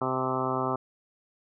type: harmonic tone with a mistuned harmonic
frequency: 130 Hz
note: C3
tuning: 11 cents flat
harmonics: 1 / 2 / 3 / 4 / 5 / 6 / 7 / 8 / 9 / 10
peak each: -36 / -34 / -33 / -37 / -35 / -36 / -36 / -35 / -34 / -36 dBFS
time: 0.01-0.76 s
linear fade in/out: 5 ms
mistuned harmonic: 7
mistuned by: -35 cents
effects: none